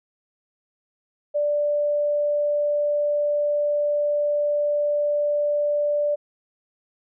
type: tone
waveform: sine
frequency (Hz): 587.3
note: D5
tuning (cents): 0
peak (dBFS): -19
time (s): 1.34-6.16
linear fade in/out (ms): 20
effects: none